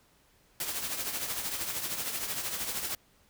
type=noise with tremolo; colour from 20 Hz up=white; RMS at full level=-32 dBFS; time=0.6-2.95 s; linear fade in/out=2 ms; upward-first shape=triangle; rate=13 Hz; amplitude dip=60%; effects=pink hiss -65 dBFS RMS until 3.29 s